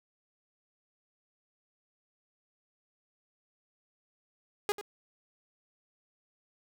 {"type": "tone with echo", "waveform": "sawtooth", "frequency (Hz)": 411.4, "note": "G#4", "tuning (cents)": -16, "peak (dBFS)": -23, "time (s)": [4.69, 4.72], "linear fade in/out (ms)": 0, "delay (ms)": 92, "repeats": 1, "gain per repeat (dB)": -12, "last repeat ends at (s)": 4.812, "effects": []}